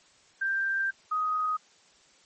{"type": "tone pair in turn", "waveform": "sine", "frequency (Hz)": [1578, 1252.5], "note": ["G6", "D#6"], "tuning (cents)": [11, 11], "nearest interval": "major third", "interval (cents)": 400, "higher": "first", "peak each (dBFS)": -25, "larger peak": "neither", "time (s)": [[0.41, 0.91], [1.11, 1.57]], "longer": "first", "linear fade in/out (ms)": 10, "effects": ["white hiss -60 dBFS RMS until 2.25 s", "MP3 32 kbps"]}